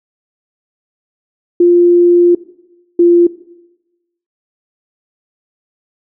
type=tone pair in turn; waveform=sine; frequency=349.2 / 346 Hz; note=F4 / F4; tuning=0 / -16 cents; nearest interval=unison; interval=16 cents; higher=first; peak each=-4 dBFS; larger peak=neither; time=1.6-2.35 / 2.99-3.27 s; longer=first; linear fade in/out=5 ms; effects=noise-tail reverb RT60 1.0 s tail -18 dB re dry